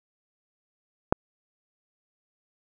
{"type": "click", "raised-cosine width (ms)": 1, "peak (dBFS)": -4, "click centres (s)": 1.125, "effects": []}